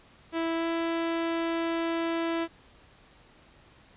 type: tone with pitch glide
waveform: sawtooth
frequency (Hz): 329.6 to 332.1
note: E4 to E4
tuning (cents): 0 to +13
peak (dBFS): -23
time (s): 0.32-2.48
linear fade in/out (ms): 50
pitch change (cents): +13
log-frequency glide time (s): 0.55-0.66
effects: pink hiss -57 dBFS RMS until 3.96 s + resampled to 8000 Hz